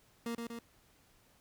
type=tone with echo; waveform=30% pulse; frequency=233.1 Hz; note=A#3; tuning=in tune; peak=-33 dBFS; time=0.26-0.35 s; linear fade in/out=2 ms; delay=120 ms; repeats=2; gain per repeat=-3 dB; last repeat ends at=0.59 s; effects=pink hiss -67 dBFS RMS until 1.4 s